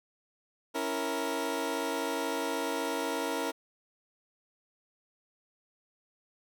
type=chord; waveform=20% pulse; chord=A# diminished; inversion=first; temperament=equal; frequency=277.2 / 329.6 / 466.2 Hz; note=C#4 / E4 / A#4; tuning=0 / 0 / 0 cents; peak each=-31 / -31 / -29 dBFS; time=0.74-3.52 s; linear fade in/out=20 ms; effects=none

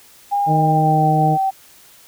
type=tone with pitch glide; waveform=sine; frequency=809 to 772 Hz; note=G#5 to G5; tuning=-46 to -27 cents; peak=-15 dBFS; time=0.31-1.51 s; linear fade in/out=20 ms; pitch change=-81 cents; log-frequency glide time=0.45-1.08 s
type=harmonic tone; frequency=155.56 Hz; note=D#3; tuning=in tune; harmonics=1 / 2 / 3 / 4 / 5; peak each=-16 / -23 / -26 / -25 / -32 dBFS; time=0.46-1.38 s; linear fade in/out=50 ms
effects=white hiss -47 dBFS RMS until 2.07 s

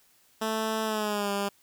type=tone with pitch glide; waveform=10% pulse; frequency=220 to 200.6 Hz; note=A3 to G3; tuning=0 to +40 cents; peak=-19 dBFS; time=0.41-1.49 s; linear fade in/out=10 ms; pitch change=-160 cents; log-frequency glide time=0.84-1.31 s; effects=white hiss -63 dBFS RMS until 1.62 s

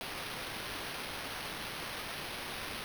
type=noise with sample-and-hold; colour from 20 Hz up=violet; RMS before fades=-41 dBFS; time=0.01-2.84 s; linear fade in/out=0 ms; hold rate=7350 Hz; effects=none

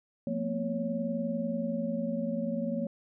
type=tone cluster; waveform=sine; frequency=176.1 / 227.1 / 247.4 / 557 Hz; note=F3 / A#3 / B3 / C#5; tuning=+15 / -45 / +3 / +8 cents; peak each=-37 / -32 / -37 / -35 dBFS; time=0.27-2.87 s; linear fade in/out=2 ms; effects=none

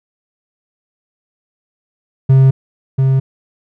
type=tone with echo; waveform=triangle; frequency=133.3 Hz; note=C3; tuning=33 cents sharp; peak=-3 dBFS; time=2.29-2.51 s; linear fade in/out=10 ms; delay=690 ms; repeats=1; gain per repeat=-4 dB; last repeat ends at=3.2 s; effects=none

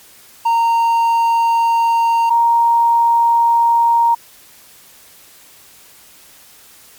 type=tone pair in turn; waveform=triangle / sine; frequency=924 / 932.6 Hz; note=A#5 / A#5; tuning=-16 / +1 cents; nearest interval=unison; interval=17 cents; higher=second; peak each=-9 dBFS; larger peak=neither; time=0.45-2.3 / 2.3-4.15 s; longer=neither; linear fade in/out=10 ms; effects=white hiss -44 dBFS RMS until 6.98 s + MP3 96 kbps

